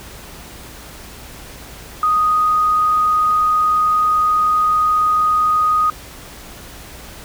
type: tone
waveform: sine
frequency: 1244 Hz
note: D#6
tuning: 1 cent flat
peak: -12 dBFS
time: 2.03-5.9 s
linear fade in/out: 2 ms
effects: added 60 Hz sine -42 dBFS peak until 7.24 s + pink hiss -37 dBFS RMS until 7.24 s